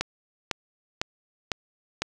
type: click train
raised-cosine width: 0.2 ms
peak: -8 dBFS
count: 5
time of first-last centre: 0.01-2.02 s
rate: 1.99 Hz
effects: none